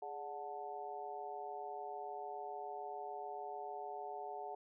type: harmonic tone with a mistuned harmonic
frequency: 146.8 Hz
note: D3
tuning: in tune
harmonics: 3 / 4 / 5 / 6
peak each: -49 / -53 / -45 / -49 dBFS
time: 0.02-4.55 s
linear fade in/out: 5 ms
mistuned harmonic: 3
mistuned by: -97 cents
effects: none